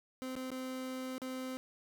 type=tone with dropouts; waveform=30% pulse; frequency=258.7 Hz; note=C4; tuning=19 cents flat; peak=-36 dBFS; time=0.22-1.57 s; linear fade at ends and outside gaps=0 ms; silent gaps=0.355-0.364 / 0.504-0.516 / 1.181-1.218 s; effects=none